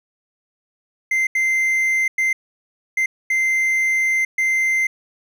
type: tone bursts at uneven times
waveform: triangle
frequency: 2081 Hz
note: C7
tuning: 10 cents flat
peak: -14 dBFS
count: 6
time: 1.11-1.27 / 1.35-2.08 / 2.18-2.33 / 2.97-3.06 / 3.3-4.25 / 4.38-4.87 s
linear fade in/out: 5 ms
effects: none